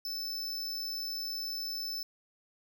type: tone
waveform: square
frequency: 5274 Hz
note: E8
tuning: in tune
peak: -35 dBFS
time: 0.05-2.03 s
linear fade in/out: 2 ms
effects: none